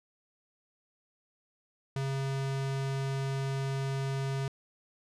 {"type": "tone", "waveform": "square", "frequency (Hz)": 135.8, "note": "C#3", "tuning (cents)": -35, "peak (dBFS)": -31, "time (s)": [1.96, 4.48], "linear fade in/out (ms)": 2, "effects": ["low-pass 8000 Hz 12 dB/octave"]}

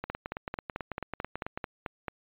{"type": "two click trains", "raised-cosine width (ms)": 0.5, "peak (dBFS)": [-18, -19], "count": [10, 15], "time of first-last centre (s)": [[0.1, 2.082], [0.04, 1.575]], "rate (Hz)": [4.54, 9.12], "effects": ["resampled to 8000 Hz"]}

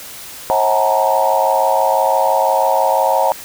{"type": "tone cluster", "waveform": "sine", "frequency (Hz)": [542, 644, 756, 877, 943], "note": ["C#5", "E5", "F#5", "A5", "A#5"], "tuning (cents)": [-39, -41, 37, -6, 20], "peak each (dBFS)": -18, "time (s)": [0.5, 3.32], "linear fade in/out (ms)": 0, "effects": ["white hiss -33 dBFS RMS until 3.44 s"]}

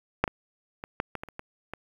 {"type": "clicks", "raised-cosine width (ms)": 0.5, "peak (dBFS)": [-6, -16, -21, -11, -18, -20, -29, -21, -20], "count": 9, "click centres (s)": [0.24, 0.278, 0.839, 1.001, 1.153, 1.235, 1.287, 1.394, 1.736], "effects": ["8-bit"]}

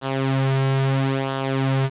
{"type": "tone with flanger", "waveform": "sawtooth", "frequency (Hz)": 134.5, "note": "C3", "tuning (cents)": 48, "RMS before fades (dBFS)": -21, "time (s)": [0.01, 1.9], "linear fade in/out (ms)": 50, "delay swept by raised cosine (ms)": [0.42, 4.12], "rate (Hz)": 0.75, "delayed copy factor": -0.65, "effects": ["resampled to 8000 Hz", "7-bit"]}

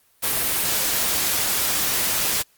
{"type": "noise", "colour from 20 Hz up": "white", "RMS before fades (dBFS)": -22, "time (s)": [0.22, 2.43], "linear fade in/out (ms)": 20, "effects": ["white hiss -60 dBFS RMS until 2.57 s", "Opus 32 kbps"]}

